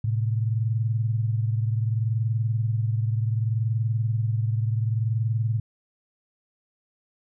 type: tone pair together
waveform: sine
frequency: 110 / 130.67 Hz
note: A2 / C3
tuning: 0 / -2 cents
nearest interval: minor third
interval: 298 cents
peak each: -22 / -29 dBFS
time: 0.04-5.6 s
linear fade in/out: 5 ms
effects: none